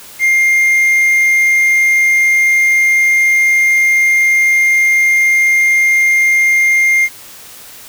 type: tone with quantisation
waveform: triangle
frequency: 2114 Hz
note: C7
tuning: 17 cents sharp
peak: -6 dBFS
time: 0.19-7.09 s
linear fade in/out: 50 ms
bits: 6
effects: white hiss -35 dBFS RMS until 7.88 s